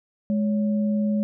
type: tone pair together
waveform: sine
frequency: 209.4 / 559 Hz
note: G#3 / C#5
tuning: +15 / +14 cents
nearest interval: octave + perfect fourth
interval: 1699 cents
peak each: -20 / -32 dBFS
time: 0.3-1.23 s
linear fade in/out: 0 ms
effects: none